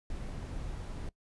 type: noise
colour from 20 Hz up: brown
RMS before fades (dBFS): -39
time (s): 0.1-1.09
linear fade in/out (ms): 2
effects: noise-tail reverb RT60 0.1 s tail -21 dB re dry + resampled to 24000 Hz